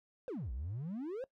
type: exponential two-way sweep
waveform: triangle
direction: down then up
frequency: 554.4 to 55 to 554.4 Hz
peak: -35 dBFS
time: 0.28-1.24 s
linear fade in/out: 0 ms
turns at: 0.52 s
effects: noise-tail reverb RT60 0.1 s tail -21 dB re dry + tanh soft clip ceiling -32 dBFS